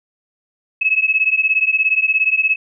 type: beating tone pair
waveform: sine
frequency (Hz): 2572 / 2589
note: E7 / E7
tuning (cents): -43 / -32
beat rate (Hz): 17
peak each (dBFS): -16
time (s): 0.81-2.56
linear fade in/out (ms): 10
effects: none